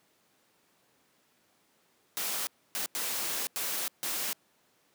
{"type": "noise bursts at uneven times", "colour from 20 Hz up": "white", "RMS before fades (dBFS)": -33, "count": 5, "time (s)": [[2.17, 2.47], [2.75, 2.86], [2.95, 3.47], [3.56, 3.88], [4.03, 4.33]], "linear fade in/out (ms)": 0, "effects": ["pink hiss -68 dBFS RMS until 4.94 s", "high-pass 200 Hz 12 dB/octave"]}